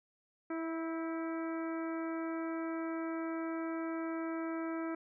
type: harmonic tone with a mistuned harmonic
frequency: 327.2 Hz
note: E4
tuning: 13 cents flat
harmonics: 1 / 2 / 3 / 4 / 5 / 6 / 7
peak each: -36 / -44 / -49 / -46 / -51 / -54 / -54 dBFS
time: 0.5-4.95 s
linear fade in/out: 5 ms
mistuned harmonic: 5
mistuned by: -37 cents
effects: none